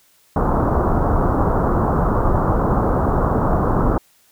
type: low-pass noise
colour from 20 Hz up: pink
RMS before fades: -17 dBFS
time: 0.36-3.98 s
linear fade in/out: 2 ms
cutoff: 1300 Hz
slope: 48 dB/octave
effects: white hiss -56 dBFS RMS until 4.31 s